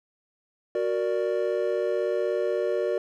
triangle chord, Gb augmented, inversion none, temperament equal, 370 / 466.2 / 587.3 Hz, Gb4 / Bb4 / D5, 0 / 0 / 0 cents, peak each -26 dBFS, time 0.75-2.98 s, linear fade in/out 2 ms, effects none

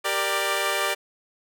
10% pulse chord, G minor, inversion none, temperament equal with one note detuned, 392 / 466.2 / 591.1 Hz, G4 / Bb4 / D5, 0 / 0 / +11 cents, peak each -20 / -21 / -17 dBFS, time 0.04-0.95 s, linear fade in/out 20 ms, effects none

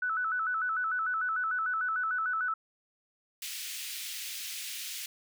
sine tone with vibrato, 1396.9 Hz, F6, in tune, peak -28 dBFS, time 0.02-2.54 s, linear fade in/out 5 ms, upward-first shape square, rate 6.7 Hz, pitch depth 110 cents each way
pink high-pass noise, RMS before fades -39 dBFS, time 3.42-5.06 s, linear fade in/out 2 ms, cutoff 2300 Hz, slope 24 dB/octave
effects none

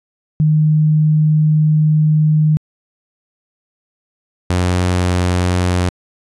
sine / sawtooth tone pair in turn, 153.9 / 89.86 Hz, D#3 / F2, -19 / +50 cents, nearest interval major sixth, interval 931 cents, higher first, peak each -9 dBFS, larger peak neither, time 0.4-2.57 / 4.5-5.89 s, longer first, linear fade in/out 0 ms, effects resampled to 24000 Hz

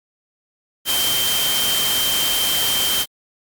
sine tone in noise, 3136 Hz, G7, in tune, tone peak -20 dBFS, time 0.85-3.06 s, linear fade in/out 50 ms, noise white, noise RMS -21 dBFS, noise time 0.85-3.06 s, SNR -2 dB, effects Opus 48 kbps

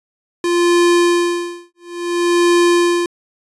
square tone with tremolo, 347.3 Hz, F4, 10 cents flat, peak -10 dBFS, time 0.44-3.06 s, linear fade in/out 2 ms, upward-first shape sine, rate 0.58 Hz, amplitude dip 100%, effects resampled to 24000 Hz

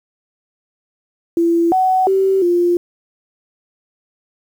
sine tone with pitch steps, 337.4 / 749 / 385.1 / 349.5 Hz, E4 / F#5 / G4 / F4, +40 / +21 / -31 / +1 cents, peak -11 dBFS, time 1.37-2.77 s, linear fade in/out 2 ms, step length 350 ms, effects 7-bit

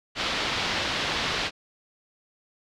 white low-pass noise, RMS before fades -28 dBFS, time 0.15-1.51 s, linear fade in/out 50 ms, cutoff 4300 Hz, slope 24 dB/octave, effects none

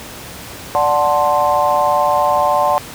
sine chord, D dominant seventh, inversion none, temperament equal, 587.3 / 740 / 880 / 1046.5 Hz, D5 / F#5 / A5 / C6, 0 / 0 / 0 / 0 cents, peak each -17 dBFS, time 0.75-2.78 s, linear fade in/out 0 ms, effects pink hiss -32 dBFS RMS until 2.94 s + high-pass 60 Hz 12 dB/octave

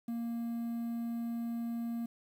triangle tone with quantisation, 233.1 Hz, A#3, in tune, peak -32 dBFS, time 0.08-2.06 s, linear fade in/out 5 ms, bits 10, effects none

